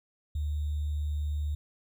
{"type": "tone with sample-and-hold", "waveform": "sine", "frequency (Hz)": 74.5, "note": "D2", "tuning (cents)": 25, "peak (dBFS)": -28, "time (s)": [0.35, 1.55], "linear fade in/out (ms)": 5, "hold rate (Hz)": 3675, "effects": []}